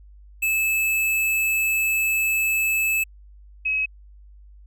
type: tone pair in turn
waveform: square / sine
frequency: 2610 / 2558 Hz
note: E7 / D#7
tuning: -18 / +47 cents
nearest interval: unison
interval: 35 cents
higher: first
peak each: -20 dBFS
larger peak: neither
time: 0.42-3.04 / 3.65-3.86 s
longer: first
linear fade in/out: 10 ms
effects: added 50 Hz sine -44 dBFS peak until 4.66 s